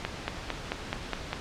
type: accelerating click train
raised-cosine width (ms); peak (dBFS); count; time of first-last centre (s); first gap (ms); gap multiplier
0.3; -13; 7; 0.05-1.331; 230; 0.97
effects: pink hiss -39 dBFS RMS until 1.4 s + low-pass 5000 Hz 12 dB/octave